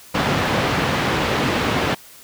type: band-pass noise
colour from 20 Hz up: pink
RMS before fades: -20 dBFS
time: 0.14-1.95 s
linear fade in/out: 10 ms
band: 110 to 3100 Hz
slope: 12 dB/octave
effects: white hiss -44 dBFS RMS until 2.23 s